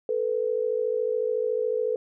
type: tone pair together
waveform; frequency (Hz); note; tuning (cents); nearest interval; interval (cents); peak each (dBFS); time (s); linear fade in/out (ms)
sine; 440 / 493.9; A4 / B4; 0 / 0; major second; 200; -26; 0.09-1.96; 2
effects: none